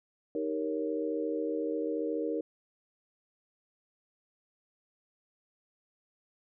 sine chord, Eb dominant seventh, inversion none, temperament equal, 311.1 / 392 / 466.2 / 554.4 Hz, Eb4 / G4 / Bb4 / Db5, 0 / 0 / 0 / 0 cents, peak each -34 / -39 / -33 / -39 dBFS, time 0.35-2.41 s, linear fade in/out 2 ms, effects none

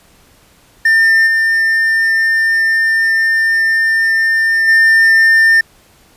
triangle tone with level steps, 1801 Hz, A6, 40 cents sharp, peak -5 / -8 / -4 dBFS, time 0.85-5.61 s, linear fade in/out 5 ms, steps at 1.26 / 4.67 s, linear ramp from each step 20 ms, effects pink hiss -48 dBFS RMS until 6.16 s + resampled to 32000 Hz

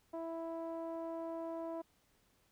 sawtooth tone with low-pass filter, 329.6 Hz, E4, in tune, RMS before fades -42 dBFS, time 0.13-1.82 s, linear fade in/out 10 ms, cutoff 800 Hz, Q 5.5, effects pink hiss -73 dBFS RMS until 2.51 s

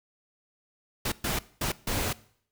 pink noise bursts at uneven times, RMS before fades -29 dBFS, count 4, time 1.05-1.12 / 1.24-1.39 / 1.61-1.72 / 1.87-2.13 s, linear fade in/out 5 ms, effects noise-tail reverb RT60 0.6 s tail -20 dB re dry

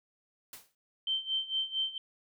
white noise with exponential decay, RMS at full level -43 dBFS, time 0.53-0.75 s, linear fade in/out 2 ms, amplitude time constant 46 ms
sine tone with tremolo, 3114 Hz, G7, 12 cents flat, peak -27 dBFS, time 1.07-1.98 s, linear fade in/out 2 ms, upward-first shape sine, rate 4.4 Hz, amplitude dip 85%
effects none

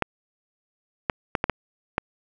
clicks, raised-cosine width 0.5 ms, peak -6 dBFS, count 6, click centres 0.023 / 1.098 / 1.352 / 1.441 / 1.497 / 1.981 s, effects none

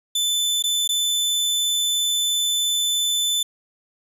sawtooth tone with dropouts, 3517 Hz, A7, 1 cent flat, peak -16 dBFS, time 0.15-3.43 s, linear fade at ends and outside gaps 5 ms, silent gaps 0.625-0.638 / 0.877-0.89 s, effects resampled to 32000 Hz

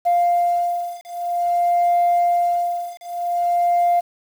sine beating tone pair, 698.5 / 699.01 Hz, F5 / F5, 0 / +1 cents, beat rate 0.51 Hz, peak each -18 dBFS, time 0.05-4.01 s, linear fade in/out 20 ms, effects tanh soft clip ceiling -11 dBFS + 7-bit

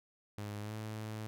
sawtooth tone with pitch glide, 103.83 to 108.55 Hz, G#2 to A2, 0 to -23 cents, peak -36 dBFS, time 0.38-1.27 s, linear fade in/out 0 ms, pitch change +77 cents, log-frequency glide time 0.61-0.73 s, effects none

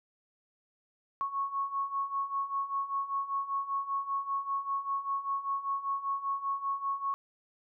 sine beating tone pair, 1100 / 1105.1 Hz, C#6 / C#6, -14 / -6 cents, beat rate 5.1 Hz, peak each -36 / -32 dBFS, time 1.21-7.14 s, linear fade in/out 0 ms, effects none

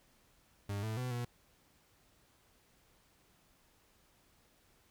40% pulse tone with pitch steps, 101 / 109.8 / 125.9 / 120.9 Hz, G#2 / A2 / B2 / B2, -48 / -3 / +34 / -36 cents, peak -35 dBFS, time 0.69-1.25 s, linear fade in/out 5 ms, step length 140 ms, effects pink hiss -69 dBFS RMS until 4.9 s

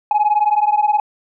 sine beating tone pair, 830.6 / 849.6 Hz, G#5 / G#5, 0 / +39 cents, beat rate 19 Hz, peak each -14 dBFS, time 0.11-1 s, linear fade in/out 2 ms, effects tanh soft clip ceiling -8 dBFS

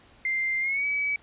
sine tone with pitch glide, 2093 to 2282 Hz, C7 to C#7, 0 to +50 cents, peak -24 dBFS, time 0.25-1.16 s, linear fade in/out 2 ms, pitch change +150 cents, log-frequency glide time 0.6-0.85 s, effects pink hiss -56 dBFS RMS until 1.22 s + resampled to 8000 Hz

